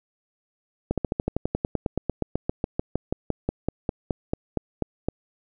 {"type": "slowing click train", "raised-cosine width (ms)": 2, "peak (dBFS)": -10, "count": 30, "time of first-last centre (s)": [0.91, 5.086], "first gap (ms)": 67, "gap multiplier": 1.05, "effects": []}